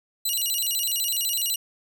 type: tone with vibrato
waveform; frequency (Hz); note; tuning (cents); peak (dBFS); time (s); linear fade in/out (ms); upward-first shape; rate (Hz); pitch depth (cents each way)
10% pulse; 3400; G#7; +40; -16; 0.25-1.56; 5; square; 12; 290
effects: none